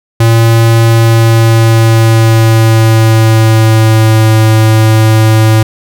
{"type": "tone with pitch glide", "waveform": "square", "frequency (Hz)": [114.4, 110.12], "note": ["A#2", "A2"], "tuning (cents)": [-32, 2], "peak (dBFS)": -4, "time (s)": [0.2, 5.63], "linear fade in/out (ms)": 5, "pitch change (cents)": -66, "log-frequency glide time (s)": [0.88, 4.33], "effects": []}